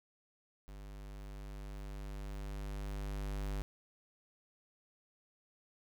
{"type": "tone with level ramp", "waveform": "square", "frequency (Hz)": 49.9, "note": "G1", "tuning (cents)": 32, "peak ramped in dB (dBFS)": [-48, -36], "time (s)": [0.68, 3.62], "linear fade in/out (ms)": 0, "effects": []}